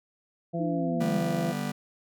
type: harmonic tone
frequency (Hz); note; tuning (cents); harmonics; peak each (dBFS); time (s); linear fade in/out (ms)
168.9; E3; +42; 1 / 2 / 3 / 4; -30 / -35 / -36 / -33; 0.53-1.53; 20
type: linear sweep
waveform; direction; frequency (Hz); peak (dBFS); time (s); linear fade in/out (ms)
sine; down; 316.1 to 191.3; -29; 0.59-1.23; 10
type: chord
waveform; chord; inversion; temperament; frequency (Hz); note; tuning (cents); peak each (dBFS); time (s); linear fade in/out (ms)
45% pulse; G major; second; just; 147 / 196 / 245; D3 / G3 / B3; +2 / 0 / -14; -35 / -33 / -34; 1-1.72; 10
effects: none